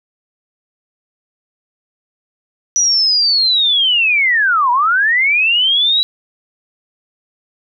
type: linear two-way sweep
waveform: sine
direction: down then up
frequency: 5910 to 940 to 3942 Hz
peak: -10 dBFS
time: 2.76-6.03 s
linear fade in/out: 0 ms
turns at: 4.71 s
effects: none